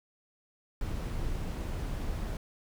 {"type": "noise", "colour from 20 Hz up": "brown", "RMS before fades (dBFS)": -34, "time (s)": [0.81, 2.37], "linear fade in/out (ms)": 2, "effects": []}